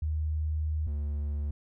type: tone pair in turn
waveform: sine / triangle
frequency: 77.3 / 72.96 Hz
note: D#2 / D2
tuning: -11 / -11 cents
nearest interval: minor second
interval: 100 cents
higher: first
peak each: -27 dBFS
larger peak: neither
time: 0.02-0.87 / 0.87-1.51 s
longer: first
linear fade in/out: 5 ms
effects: none